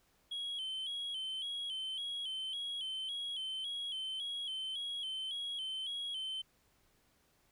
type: tone with vibrato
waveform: sine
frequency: 3194 Hz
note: G7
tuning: 32 cents sharp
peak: -35 dBFS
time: 0.31-6.42 s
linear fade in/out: 10 ms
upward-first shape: square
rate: 1.8 Hz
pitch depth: 63 cents each way
effects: tanh soft clip ceiling -36 dBFS + pink hiss -72 dBFS RMS until 7.51 s